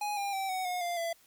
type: tone with pitch steps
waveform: square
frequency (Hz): 830.6 / 801.8 / 774.1 / 747.3 / 721.4 / 696.4 / 672.3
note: G#5 / G5 / G5 / F#5 / F#5 / F5 / E5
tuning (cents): 0 / +39 / -22 / +17 / -44 / -5 / +34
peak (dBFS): -32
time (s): 0.01-1.13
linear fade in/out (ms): 5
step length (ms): 160
effects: white hiss -63 dBFS RMS until 1.26 s